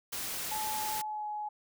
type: noise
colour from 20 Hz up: white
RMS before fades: -37 dBFS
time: 0.12-1.02 s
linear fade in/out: 10 ms
type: tone with pitch glide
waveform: sine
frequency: 860 to 842.3 Hz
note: A5 to G#5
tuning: -40 to +24 cents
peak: -34 dBFS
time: 0.51-1.49 s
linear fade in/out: 10 ms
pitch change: -36 cents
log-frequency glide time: 0.98-1.27 s
effects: none